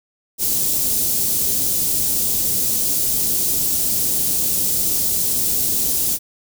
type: band-stop noise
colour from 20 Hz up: white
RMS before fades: -19 dBFS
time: 0.38-6.19 s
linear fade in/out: 50 ms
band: 360 to 6200 Hz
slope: 12 dB/octave
effects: none